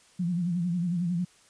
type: tone with vibrato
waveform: sine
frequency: 174.61 Hz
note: F3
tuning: in tune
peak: -25 dBFS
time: 0.19-1.25 s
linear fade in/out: 10 ms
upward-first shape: sine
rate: 11 Hz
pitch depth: 81 cents each way
effects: white hiss -59 dBFS RMS until 1.49 s + resampled to 22050 Hz